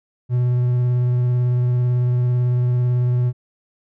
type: tone with vibrato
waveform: triangle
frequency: 123.4 Hz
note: B2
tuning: 1 cent flat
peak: -13 dBFS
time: 0.29-3.33 s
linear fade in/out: 50 ms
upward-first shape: square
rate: 18 Hz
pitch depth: 11 cents each way
effects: none